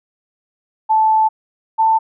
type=tone pair in turn; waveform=sine; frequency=875 / 888.2 Hz; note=A5 / A5; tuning=-10 / +16 cents; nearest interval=unison; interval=26 cents; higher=second; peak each=-10 dBFS; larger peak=neither; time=0.89-1.29 / 1.78-1.99 s; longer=first; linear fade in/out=20 ms; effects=none